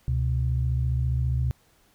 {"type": "tone pair together", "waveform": "sine", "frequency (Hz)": [70.4, 125.17], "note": ["C#2", "B2"], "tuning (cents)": [27, 24], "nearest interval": "minor seventh", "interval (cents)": 997, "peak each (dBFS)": -24, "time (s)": [0.08, 1.51], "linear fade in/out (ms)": 0, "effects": ["tanh soft clip ceiling -14 dBFS", "pink hiss -62 dBFS RMS until 1.94 s"]}